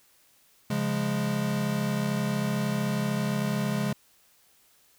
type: chord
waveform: square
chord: Db major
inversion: none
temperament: equal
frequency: 138.59 / 174.61 / 207.7 Hz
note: Db3 / F3 / Ab3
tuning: 0 / 0 / 0 cents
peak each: -31 / -34 / -29 dBFS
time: 0.7-3.93 s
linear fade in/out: 5 ms
effects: white hiss -62 dBFS RMS until 4.98 s